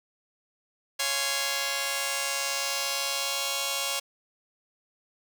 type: chord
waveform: 5% pulse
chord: Db major seventh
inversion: none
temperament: just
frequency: 554.4 / 693 / 831.5 / 1039.4 Hz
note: Db5 / F5 / Ab5 / C6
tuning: 0 / -14 / +2 / -12 cents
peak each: -19 / -24 / -23 / -23 dBFS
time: 0.99-4 s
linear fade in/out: 10 ms
effects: none